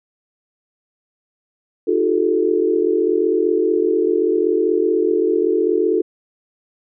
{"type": "tone cluster", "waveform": "sine", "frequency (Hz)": [310.2, 358.3, 394.1, 439.1], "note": ["D#4", "F4", "G4", "A4"], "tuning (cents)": [-5, 44, 9, -4], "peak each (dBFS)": [-22, -18, -23, -18], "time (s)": [1.87, 6.02], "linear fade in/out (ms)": 10, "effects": []}